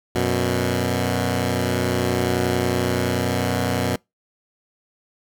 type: tone pair together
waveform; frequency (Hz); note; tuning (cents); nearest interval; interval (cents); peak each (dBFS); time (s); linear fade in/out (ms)
10% pulse; 91.5 / 122.14; F#2 / B2; -19 / -19; perfect fourth; 500; -14; 0.15-3.96; 5
effects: noise-tail reverb RT60 0.2 s tail -26 dB re dry